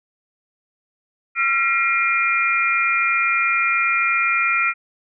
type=tone cluster; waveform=sine; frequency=1368 / 1919 / 2128 / 2405 Hz; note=F6 / A#6 / C7 / D7; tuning=-36 / +50 / +29 / +41 cents; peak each=-20 / -26 / -26 / -19 dBFS; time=1.35-4.74 s; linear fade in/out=50 ms; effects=none